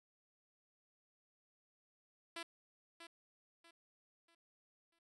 5% pulse tone with echo, 335.4 Hz, E4, 30 cents sharp, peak -32 dBFS, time 2.36-2.43 s, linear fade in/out 5 ms, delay 640 ms, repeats 4, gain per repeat -9 dB, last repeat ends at 4.99 s, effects resampled to 22050 Hz

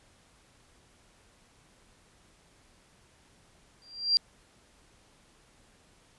sine tone with exponential growth, 4745 Hz, D8, 17 cents sharp, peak -17 dBFS, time 3.82-4.17 s, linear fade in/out 0 ms, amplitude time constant 74 ms, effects pink hiss -62 dBFS RMS until 6.18 s + resampled to 24000 Hz

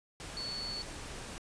sine tone in noise, 4435 Hz, C#8, in tune, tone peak -37 dBFS, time 0.37-0.82 s, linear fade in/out 0 ms, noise pink, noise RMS -44 dBFS, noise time 0.2-1.38 s, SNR +4 dB, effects resampled to 22050 Hz

